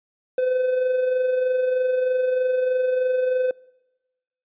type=tone with amplitude modulation; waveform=triangle; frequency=509 Hz; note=C5; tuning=48 cents flat; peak=-15 dBFS; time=0.38-3.51 s; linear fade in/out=2 ms; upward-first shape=sine; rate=23.2 Hz; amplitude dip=40%; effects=noise-tail reverb RT60 1.0 s tail -24 dB re dry + resampled to 8000 Hz